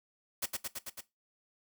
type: noise with echo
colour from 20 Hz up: white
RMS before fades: -33 dBFS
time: 0.42-0.46 s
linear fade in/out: 10 ms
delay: 110 ms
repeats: 5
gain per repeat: -2 dB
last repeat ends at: 1.01 s
effects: noise-tail reverb RT60 0.2 s tail -17 dB re dry